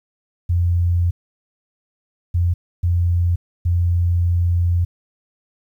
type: tone bursts at uneven times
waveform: sine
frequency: 87 Hz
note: F2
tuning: 6 cents flat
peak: -14 dBFS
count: 4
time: 0.49-1.11 / 2.34-2.54 / 2.83-3.36 / 3.65-4.85 s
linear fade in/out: 10 ms
effects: 9-bit